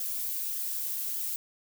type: noise with flanger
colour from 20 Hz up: violet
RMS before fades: -33 dBFS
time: 0-1.36 s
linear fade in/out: 2 ms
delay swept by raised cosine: 0.61 to 4.31 ms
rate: 1.7 Hz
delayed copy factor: +0.5
effects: none